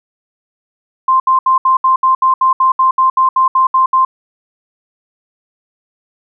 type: tone bursts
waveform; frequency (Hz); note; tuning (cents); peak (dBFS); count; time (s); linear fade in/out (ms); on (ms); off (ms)
sine; 1046.5; C6; 0; -7; 16; 1.08-4.05; 5; 120; 70
effects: none